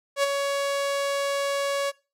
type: tone with ADSR envelope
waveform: sawtooth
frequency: 560 Hz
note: C#5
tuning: 18 cents sharp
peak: -14 dBFS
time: 0.16-1.92 s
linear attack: 73 ms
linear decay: 19 ms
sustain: -6 dB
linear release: 32 ms
effects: noise-tail reverb RT60 0.3 s tail -21 dB re dry + low-pass 11000 Hz 12 dB/octave